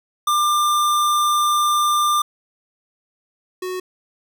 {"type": "tone pair in turn", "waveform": "square", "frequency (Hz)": [1194, 368.3], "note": ["D6", "F#4"], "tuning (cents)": [28, -8], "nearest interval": "octave + minor sixth", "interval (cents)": 2036, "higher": "first", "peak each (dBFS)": [-16, -25], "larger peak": "first", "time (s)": [[0.27, 2.22], [3.62, 3.8]], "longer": "first", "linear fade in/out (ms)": 5, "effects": []}